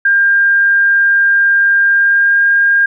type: tone with pitch glide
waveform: sine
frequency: 1601 to 1612.1 Hz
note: G6 to G6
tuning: +36 to +48 cents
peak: -7 dBFS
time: 0.05-2.86 s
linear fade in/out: 5 ms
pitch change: +12 cents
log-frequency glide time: 1.89-2.43 s
effects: none